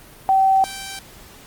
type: tone pair in turn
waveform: sine / 5% pulse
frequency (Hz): 770 / 779.8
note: G5 / G5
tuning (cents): -31 / -9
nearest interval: unison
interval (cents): 22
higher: second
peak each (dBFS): -12 / -18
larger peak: first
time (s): 0.29-0.64 / 0.64-0.99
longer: neither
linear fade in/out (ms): 0
effects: pink hiss -44 dBFS RMS until 1.46 s + Opus 32 kbps